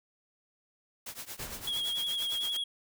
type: noise with tremolo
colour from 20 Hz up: white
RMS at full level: -39 dBFS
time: 1.06-2.57 s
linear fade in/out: 5 ms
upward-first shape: triangle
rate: 8.8 Hz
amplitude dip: 95%
type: noise with exponential decay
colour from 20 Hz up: pink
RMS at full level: -40 dBFS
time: 1.39-2.41 s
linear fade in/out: 5 ms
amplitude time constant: 220 ms
type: tone with vibrato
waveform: triangle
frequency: 3302 Hz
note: G#7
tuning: 11 cents flat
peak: -29 dBFS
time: 1.67-2.64 s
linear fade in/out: 5 ms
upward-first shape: sine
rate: 11 Hz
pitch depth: 32 cents each way
effects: none